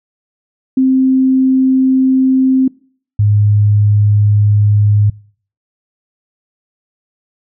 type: tone pair in turn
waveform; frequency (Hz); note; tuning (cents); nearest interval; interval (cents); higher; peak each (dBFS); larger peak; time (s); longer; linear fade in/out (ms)
sine; 261.9 / 103.94; C4 / G#2; +2 / +2; octave + major third; 1600; first; -7; neither; 0.77-2.68 / 3.19-5.1; neither; 5
effects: noise-tail reverb RT60 0.5 s tail -24 dB re dry